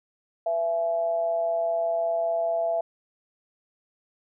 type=tone with amplitude modulation; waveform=sine; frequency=669 Hz; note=E5; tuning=25 cents sharp; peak=-20 dBFS; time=0.46-2.81 s; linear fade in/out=5 ms; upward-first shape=sine; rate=175 Hz; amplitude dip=55%; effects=none